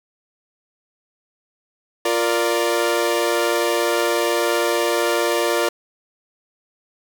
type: chord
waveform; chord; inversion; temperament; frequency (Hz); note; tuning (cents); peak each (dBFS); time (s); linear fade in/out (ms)
sawtooth; Bb major; second; equal; 349.2 / 466.2 / 587.3; F4 / Bb4 / D5; 0 / 0 / 0; -18; 2.05-5.69; 5
effects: none